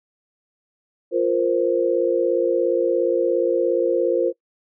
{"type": "chord", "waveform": "sine", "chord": "F suspended fourth", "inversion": "none", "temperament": "equal", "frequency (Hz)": [349.2, 466.2, 523.3], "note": ["F4", "Bb4", "C5"], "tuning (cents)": [0, 0, 0], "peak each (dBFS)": -21, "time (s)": [1.11, 4.33], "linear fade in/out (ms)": 50, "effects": ["noise-tail reverb RT60 0.1 s tail -22 dB re dry"]}